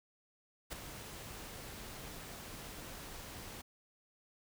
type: noise with ADSR envelope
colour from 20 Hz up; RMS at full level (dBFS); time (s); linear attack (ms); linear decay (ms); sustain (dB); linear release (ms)
pink; -39; 0.7-3.62; 27; 6; -9; 12
effects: none